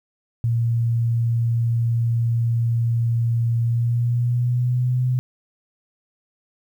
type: tone with pitch glide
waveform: sine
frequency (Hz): 116.54 to 126.36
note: A#2 to B2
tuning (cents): 0 to +40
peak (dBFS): -17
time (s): 0.44-5.19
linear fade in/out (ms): 0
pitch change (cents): +140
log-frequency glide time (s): 3.61-5.07
effects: 9-bit